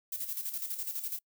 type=noise with tremolo; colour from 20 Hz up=violet; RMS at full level=-35 dBFS; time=0.12-1.19 s; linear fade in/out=5 ms; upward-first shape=square; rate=12 Hz; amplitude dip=60%; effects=noise-tail reverb RT60 0.1 s tail -26 dB re dry